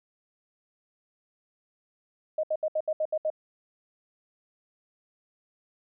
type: tone bursts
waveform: sine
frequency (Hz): 622.3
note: D#5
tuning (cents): 0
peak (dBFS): -24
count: 8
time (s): 2.38-3.302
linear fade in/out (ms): 5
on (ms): 54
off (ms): 70
effects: none